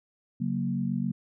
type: chord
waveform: sine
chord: F# major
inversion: second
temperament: equal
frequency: 138.59 / 185 / 233.1 Hz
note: C#3 / F#3 / A#3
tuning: 0 / 0 / 0 cents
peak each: -32 / -30 / -30 dBFS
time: 0.4-1.12 s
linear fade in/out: 10 ms
effects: none